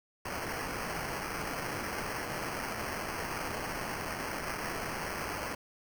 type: noise with sample-and-hold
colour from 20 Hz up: blue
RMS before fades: -37 dBFS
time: 0.25-5.55 s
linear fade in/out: 5 ms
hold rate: 3675 Hz
effects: none